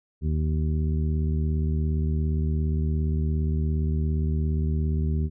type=harmonic tone; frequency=77.3 Hz; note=D#2; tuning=11 cents flat; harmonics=1 / 2 / 3 / 4 / 5; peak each=-23 / -28 / -33 / -43 / -39 dBFS; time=0.21-5.3 s; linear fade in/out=50 ms; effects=none